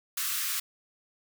white high-pass noise, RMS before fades -31 dBFS, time 0.17-0.6 s, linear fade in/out 5 ms, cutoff 1100 Hz, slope 96 dB/octave, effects none

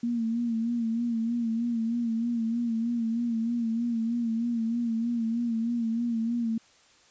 sine tone with vibrato, 231.6 Hz, A#3, 11 cents flat, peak -25 dBFS, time 0.03-6.58 s, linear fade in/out 5 ms, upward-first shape sine, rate 3.2 Hz, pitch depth 56 cents each way, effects white hiss -59 dBFS RMS until 7.1 s + resampled to 16000 Hz

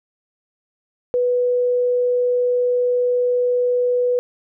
sine tone, 492.7 Hz, B4, 4 cents flat, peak -15 dBFS, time 1.14-4.19 s, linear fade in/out 0 ms, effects none

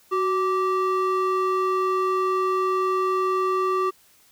triangle ring-modulated tone, 771 Hz, G5, 29 cents flat, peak -15 dBFS, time 0.11-3.91 s, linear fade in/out 20 ms, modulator 398 Hz, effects white hiss -57 dBFS RMS until 4.31 s

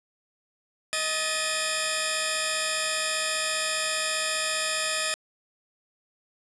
10% pulse tone cluster, 630 / 1739 / 2465 Hz, D#5 / A6 / D#7, +21 / -21 / -17 cents, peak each -21 dBFS, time 0.93-5.14 s, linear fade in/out 0 ms, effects resampled to 24000 Hz + 7-bit

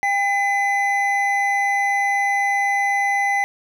triangle tone pair together, 801 / 2018 Hz, G5 / B6, +37 / +37 cents, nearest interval octave + major third, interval 1600 cents, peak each -18 dBFS, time 0.03-3.44 s, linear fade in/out 0 ms, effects none

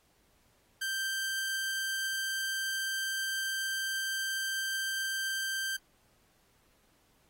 sawtooth tone, 1568 Hz, G6, in tune, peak -28 dBFS, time 0.81-5.77 s, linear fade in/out 10 ms, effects pink hiss -69 dBFS RMS until 7.29 s + AAC 48 kbps

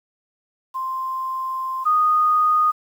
sine tone pair in turn, 1046.5 / 1237.2 Hz, C6 / D#6, 0 / -10 cents, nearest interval minor third, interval 290 cents, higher second, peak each -23 / -14 dBFS, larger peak second, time 0.74-1.85 / 1.85-2.72 s, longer first, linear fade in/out 20 ms, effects 8-bit

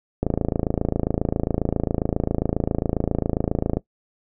click train, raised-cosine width 2 ms, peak -7 dBFS, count 98, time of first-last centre 0.23-3.77 s, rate 27.4 Hz, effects noise-tail reverb RT60 0.1 s tail -18 dB re dry

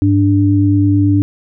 sine tone pair together, 100.7 / 293 Hz, G2 / D4, +47 / -4 cents, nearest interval octave + tritone, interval 1849 cents, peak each -11 dBFS, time 0.02-1.22 s, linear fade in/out 0 ms, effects none

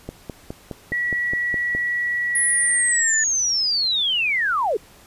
click train, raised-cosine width 2 ms, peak -16 dBFS, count 9, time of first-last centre 0.09-1.75 s, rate 4.82 Hz
sine tone with pitch glide, 1935 to 1784.7 Hz, B6 to A6, -36 to +24 cents, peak -20 dBFS, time 0.92-3.24 s, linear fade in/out 5 ms, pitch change -140 cents, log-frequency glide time 2.88-3.12 s
sine linear sweep, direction down, 10430 to 370 Hz, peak -18 dBFS, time 2.35-4.77 s, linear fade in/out 5 ms
effects pink hiss -49 dBFS RMS until 5.06 s + resampled to 32000 Hz

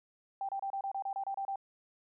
sine tone bursts, 785 Hz, G5, 2 cents sharp, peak -33 dBFS, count 11, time 0.41-1.558 s, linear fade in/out 2 ms, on 78 ms, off 29 ms, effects none

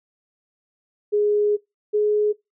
sine tone pair in turn, 416 / 420.1 Hz, G#4 / G#4, +3 / +20 cents, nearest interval unison, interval 17 cents, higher second, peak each -16 / -16 dBFS, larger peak neither, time 1.12-1.57 / 1.93-2.33 s, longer first, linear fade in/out 20 ms, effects noise-tail reverb RT60 0.2 s tail -23 dB re dry

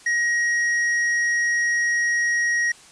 triangle tone with hard clipping, 1890 Hz, A#6, 23 cents sharp, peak -20 dBFS, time 0.06-2.72 s, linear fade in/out 5 ms, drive 9 dB, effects white hiss -48 dBFS RMS until 2.91 s + resampled to 22050 Hz

